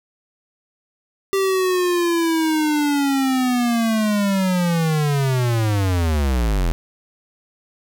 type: linear sweep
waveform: square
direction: down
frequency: 392 to 38.89 Hz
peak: -17 dBFS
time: 1.33-6.72 s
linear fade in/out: 0 ms
effects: none